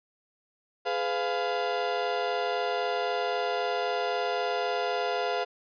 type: chord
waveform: 35% pulse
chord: F diminished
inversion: first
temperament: just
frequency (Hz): 419.1 / 502.9 / 698.5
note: Ab4 / Cb5 / F5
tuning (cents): +16 / +31 / 0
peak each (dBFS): -31 / -30 / -28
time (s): 0.85-5.45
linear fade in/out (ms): 20
effects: resampled to 11025 Hz